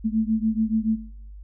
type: beating tone pair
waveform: sine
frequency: 217.6 / 224.6 Hz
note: A3 / A3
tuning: -19 / +36 cents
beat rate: 7 Hz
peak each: -22 / -23 dBFS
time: 0.04-0.97 s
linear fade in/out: 20 ms
effects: noise-tail reverb RT60 0.7 s tail -20 dB re dry + added 50 Hz sine -38 dBFS peak until 1.43 s